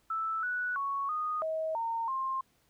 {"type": "tone with pitch steps", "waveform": "sine", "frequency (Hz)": [1318, 1476, 1110, 1237, 637, 916, 1059], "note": ["E6", "F#6", "C#6", "D#6", "D#5", "A#5", "C6"], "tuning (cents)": [-1, -5, 2, -10, 41, -31, 21], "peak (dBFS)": -30, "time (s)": [0.1, 2.41], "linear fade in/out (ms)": 5, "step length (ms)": 330, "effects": ["pink hiss -70 dBFS RMS until 2.69 s"]}